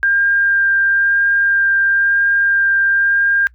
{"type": "tone with vibrato", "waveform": "sine", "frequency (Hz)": 1598, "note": "G6", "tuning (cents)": 33, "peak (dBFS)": -11, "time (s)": [0.03, 3.47], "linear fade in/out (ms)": 0, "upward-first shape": "sine", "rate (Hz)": 1, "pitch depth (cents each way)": 9, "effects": ["noise-tail reverb RT60 0.1 s tail -24 dB re dry", "added 60 Hz sine -44 dBFS peak until 3.54 s"]}